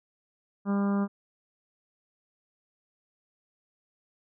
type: harmonic tone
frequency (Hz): 200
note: G3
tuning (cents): +35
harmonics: 1 / 2 / 3 / 4 / 5 / 6 / 7 / 8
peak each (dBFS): -24 / -36 / -39 / -42 / -41 / -40 / -45 / -52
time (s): 0.65-1.08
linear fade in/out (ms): 50
effects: none